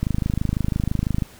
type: click train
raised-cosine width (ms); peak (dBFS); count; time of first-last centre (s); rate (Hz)
5; -9; 32; 0.03-1.222; 26
effects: pink hiss -47 dBFS RMS until 1.39 s